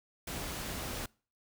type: noise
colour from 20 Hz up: pink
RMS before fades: -39 dBFS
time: 0.27-1.06 s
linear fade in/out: 5 ms
effects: noise-tail reverb RT60 0.4 s tail -25 dB re dry